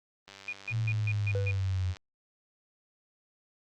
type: click train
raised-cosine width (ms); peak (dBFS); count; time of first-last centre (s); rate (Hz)
0.2; -30; 167; 0.28-1.969; 98.3
type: tone bursts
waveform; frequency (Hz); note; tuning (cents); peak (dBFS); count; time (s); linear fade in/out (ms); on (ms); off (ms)
sine; 2445; D#7; -31; -32; 6; 0.48-1.512; 2; 47; 150
type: exponential sweep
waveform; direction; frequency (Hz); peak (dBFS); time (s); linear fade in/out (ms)
sine; down; 114.8 to 89; -27; 0.7-1.95; 50
type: tone with exponential decay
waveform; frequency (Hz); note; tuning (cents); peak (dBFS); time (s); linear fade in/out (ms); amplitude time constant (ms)
triangle; 493.9; B4; 0; -28; 1.35-1.73; 0; 82
effects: Opus 32 kbps